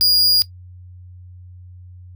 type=tone; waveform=45% pulse; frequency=4861 Hz; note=D#8; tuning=41 cents flat; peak=-11 dBFS; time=0.01-0.42 s; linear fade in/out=0 ms; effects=noise-tail reverb RT60 0.1 s tail -17 dB re dry + added 90 Hz sine -37 dBFS peak until 2.15 s